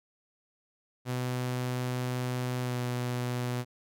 sawtooth tone with pitch glide, 125.4 to 123.39 Hz, B2 to B2, +27 to -1 cents, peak -26 dBFS, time 1.05-3.65 s, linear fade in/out 50 ms, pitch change -28 cents, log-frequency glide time 2.62-2.78 s, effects none

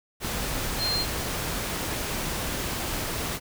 sine tone in noise, 4186 Hz, C8, in tune, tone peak -25 dBFS, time 0.78-1.06 s, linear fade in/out 50 ms, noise pink, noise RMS -30 dBFS, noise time 0.2-3.4 s, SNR +2 dB, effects none

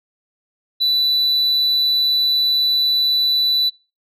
sine tone, 3974 Hz, B7, 10 cents sharp, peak -12 dBFS, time 0.8-3.7 s, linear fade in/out 20 ms, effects noise-tail reverb RT60 0.3 s tail -21 dB re dry + tanh soft clip ceiling -13 dBFS

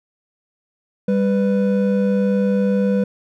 triangle tone pair together, 198 / 495.9 Hz, G3 / B4, +18 / +7 cents, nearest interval octave + major third, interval 1589 cents, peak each -14 / -18 dBFS, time 1.08-3.04 s, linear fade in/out 5 ms, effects none

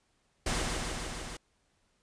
pink noise with echo, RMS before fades -31 dBFS, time 0.46-0.62 s, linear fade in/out 5 ms, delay 150 ms, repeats 5, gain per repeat -2 dB, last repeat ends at 1.37 s, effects pink hiss -73 dBFS RMS until 2.02 s + resampled to 22050 Hz

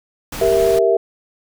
pink noise, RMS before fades -28 dBFS, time 0.32-0.79 s, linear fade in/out 5 ms
sine chord, E diminished, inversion first, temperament equal, 392 / 466.2 / 659.3 Hz, G4 / Bb4 / E5, 0 / 0 / 0 cents, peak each -16 dBFS, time 0.41-0.97 s, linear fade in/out 5 ms
effects none

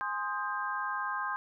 sine chord, Ab major seventh, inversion none, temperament equal with one note detuned, 830.6 / 1046.5 / 1244.5 / 1589 Hz, Ab5 / C6 / Eb6 / G6, 0 / 0 / 0 / +23 cents, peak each -40 / -35 / -38 / -36 dBFS, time 0.01-1.36 s, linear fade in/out 0 ms, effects none

